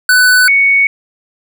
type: tone pair in turn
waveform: square / sine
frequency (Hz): 1496 / 2225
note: F#6 / C#7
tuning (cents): +19 / +6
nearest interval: perfect fifth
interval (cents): 687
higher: second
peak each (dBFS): -6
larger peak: neither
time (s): 0.09-0.48 / 0.48-0.87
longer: neither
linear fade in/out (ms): 2
effects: none